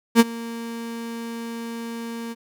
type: tone with ADSR envelope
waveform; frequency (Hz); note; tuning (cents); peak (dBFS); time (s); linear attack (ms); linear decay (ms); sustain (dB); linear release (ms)
35% pulse; 231.3; A#3; -13; -6; 0.15-2.35; 49; 33; -22; 33
effects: none